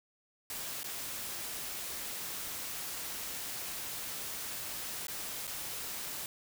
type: noise with dropouts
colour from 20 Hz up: white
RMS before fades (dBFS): -40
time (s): 0.5-6.26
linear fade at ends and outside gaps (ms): 1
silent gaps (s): 0.832-0.842 / 5.069-5.082 / 5.47-5.476
effects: none